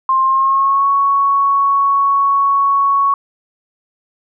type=tone with pitch glide; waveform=sine; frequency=1057 to 1111.5 Hz; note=C6 to C#6; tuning=+17 to +4 cents; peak=-10 dBFS; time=0.09-3.14 s; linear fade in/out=2 ms; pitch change=+87 cents; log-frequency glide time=0.23-0.88 s; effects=none